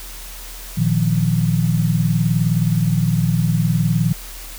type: chord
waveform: sine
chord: Bb suspended fourth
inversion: none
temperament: just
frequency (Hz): 116.54 / 155.39 / 174.81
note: Bb2 / Eb3 / F3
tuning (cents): 0 / -2 / +2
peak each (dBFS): -19 / -18 / -19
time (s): 0.77-4.13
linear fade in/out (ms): 10
effects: added 40 Hz sine -34 dBFS peak until 4.58 s + white hiss -36 dBFS RMS until 4.58 s